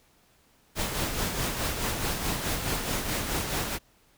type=noise with tremolo; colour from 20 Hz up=pink; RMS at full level=-28 dBFS; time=0.75-3.79 s; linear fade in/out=50 ms; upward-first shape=sine; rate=4.7 Hz; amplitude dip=45%; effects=pink hiss -63 dBFS RMS until 4.17 s